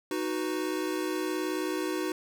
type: chord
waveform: square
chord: B major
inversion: first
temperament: equal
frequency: 311.1 / 370 / 493.9 Hz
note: D#4 / F#4 / B4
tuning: 0 / 0 / 0 cents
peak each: -33 / -33 / -39 dBFS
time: 0.11-2.12 s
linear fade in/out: 2 ms
effects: none